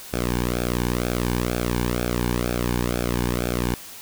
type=tone with flanger; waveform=sawtooth; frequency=60.3 Hz; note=B1; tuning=41 cents flat; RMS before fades=-24 dBFS; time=0.13-3.74 s; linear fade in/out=0 ms; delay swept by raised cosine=1 to 1.56 ms; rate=2.1 Hz; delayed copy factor=-0.85; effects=white hiss -40 dBFS RMS until 4.01 s